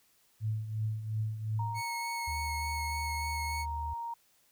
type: tone with tremolo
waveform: sine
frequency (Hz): 108.9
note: A2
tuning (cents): -17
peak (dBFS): -28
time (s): 0.4-1.82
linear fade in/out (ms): 50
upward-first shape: triangle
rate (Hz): 2.8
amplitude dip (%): 70
type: tone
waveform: sine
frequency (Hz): 932.3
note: A#5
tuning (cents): 0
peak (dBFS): -35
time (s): 1.59-4.14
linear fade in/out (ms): 5
type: tone with vibrato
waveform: sawtooth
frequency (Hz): 2197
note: C#7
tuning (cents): -16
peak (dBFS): -34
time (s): 1.74-3.66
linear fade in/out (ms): 50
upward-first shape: sine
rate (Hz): 3.4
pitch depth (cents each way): 13
type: tone with pitch glide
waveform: sine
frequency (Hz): 75.8 to 76.28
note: D#2 to D#2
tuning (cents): -45 to -34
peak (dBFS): -36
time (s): 2.27-3.94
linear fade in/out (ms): 10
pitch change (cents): +11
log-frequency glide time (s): 2.49-3.07
effects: white hiss -68 dBFS RMS until 4.51 s